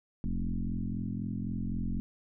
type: tone with frequency modulation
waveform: sine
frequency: 110 Hz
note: A2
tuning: in tune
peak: -30 dBFS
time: 0.24-2 s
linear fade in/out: 0 ms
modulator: 43.9 Hz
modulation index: 3.3
effects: none